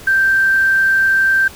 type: tone with quantisation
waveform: sine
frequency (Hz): 1568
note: G6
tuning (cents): 0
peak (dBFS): -10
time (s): 0.07-1.48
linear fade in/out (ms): 5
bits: 6
effects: pink hiss -37 dBFS RMS until 1.55 s